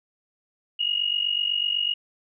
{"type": "tone pair together", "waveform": "sine", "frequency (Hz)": [2852, 2900], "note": ["F7", "F#7"], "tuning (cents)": [36, -35], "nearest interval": "unison", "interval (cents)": 29, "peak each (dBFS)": -25, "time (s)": [0.79, 1.94], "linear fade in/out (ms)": 10, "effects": []}